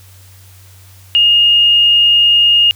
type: tone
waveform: sine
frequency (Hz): 2845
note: F7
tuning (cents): +31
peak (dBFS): -6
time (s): 1.15-2.71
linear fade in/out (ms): 0
effects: added 94 Hz sine -39 dBFS peak until 2.75 s + white hiss -45 dBFS RMS until 2.75 s